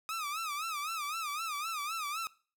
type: tone with vibrato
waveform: sawtooth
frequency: 1244 Hz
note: D#6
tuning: 1 cent flat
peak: -31 dBFS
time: 0.09-2.27 s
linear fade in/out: 0 ms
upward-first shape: sine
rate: 3.9 Hz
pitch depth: 140 cents each way
effects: noise-tail reverb RT60 0.4 s tail -21 dB re dry